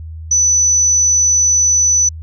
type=tone; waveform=sine; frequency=5980 Hz; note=F#8; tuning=17 cents sharp; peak=-9 dBFS; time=0.31-2.09 s; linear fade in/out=5 ms; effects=added 80 Hz sine -26 dBFS peak until 2.22 s